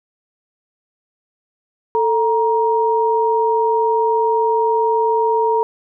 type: tone pair together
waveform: sine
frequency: 444.1 / 941 Hz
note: A4 / A#5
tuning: +16 / +16 cents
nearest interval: octave + minor second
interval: 1300 cents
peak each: -16 dBFS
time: 1.95-5.63 s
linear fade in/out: 0 ms
effects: none